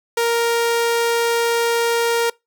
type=tone; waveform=sawtooth; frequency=466.8 Hz; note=A#4; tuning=2 cents sharp; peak=-12 dBFS; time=0.17-2.3 s; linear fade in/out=5 ms; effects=noise-tail reverb RT60 0.2 s tail -24 dB re dry